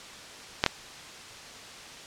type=clicks; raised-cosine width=0.2 ms; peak=-3 dBFS; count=2; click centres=0.639 / 0.663 s; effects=white hiss -44 dBFS RMS until 2.06 s + low-pass 6000 Hz 12 dB/octave